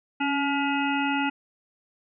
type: harmonic tone with a mistuned harmonic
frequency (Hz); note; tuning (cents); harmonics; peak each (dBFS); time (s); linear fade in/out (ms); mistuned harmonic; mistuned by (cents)
283.4; C#4; +38; 1 / 3 / 5 / 7 / 9 / 10; -26 / -28 / -31 / -36 / -32 / -36; 0.2-1.3; 10; 1; -32
effects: none